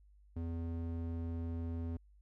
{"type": "tone with band-pass filter", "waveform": "square", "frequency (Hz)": 83.1, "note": "E2", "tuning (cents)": 15, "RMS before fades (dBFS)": -39, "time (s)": [0.36, 1.97], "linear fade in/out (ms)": 5, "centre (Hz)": 170, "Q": 1.2, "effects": ["added 50 Hz sine -60 dBFS peak until 2.21 s"]}